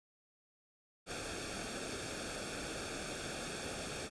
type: noise with comb filter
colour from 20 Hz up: pink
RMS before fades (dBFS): -42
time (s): 1.06-4.1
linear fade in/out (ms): 50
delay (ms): 1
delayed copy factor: -0.65
effects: resampled to 22050 Hz